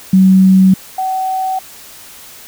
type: tone pair in turn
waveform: sine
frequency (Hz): 189.1 / 756.4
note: F#3 / F#5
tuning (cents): +38 / +38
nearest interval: 2 octaves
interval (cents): 2400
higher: second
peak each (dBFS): -4 / -14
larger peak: first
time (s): 0.13-0.74 / 0.98-1.59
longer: neither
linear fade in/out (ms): 5
effects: white hiss -36 dBFS RMS until 2.47 s